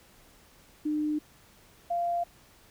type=tone pair in turn; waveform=sine; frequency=302.2 / 692.3 Hz; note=D4 / F5; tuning=+50 / -15 cents; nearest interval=octave + major second; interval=1435 cents; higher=second; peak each=-26 dBFS; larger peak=neither; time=0.85-1.19 / 1.9-2.24 s; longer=neither; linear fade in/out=10 ms; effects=pink hiss -58 dBFS RMS until 2.7 s